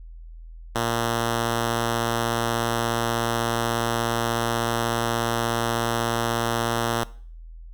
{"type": "tone", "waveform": "5% pulse", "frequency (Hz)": 116.54, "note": "A#2", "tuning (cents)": 0, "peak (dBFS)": -11, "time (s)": [0.75, 7.04], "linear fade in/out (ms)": 5, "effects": ["noise-tail reverb RT60 0.5 s tail -20 dB re dry", "added 41 Hz sine -38 dBFS peak until 7.73 s"]}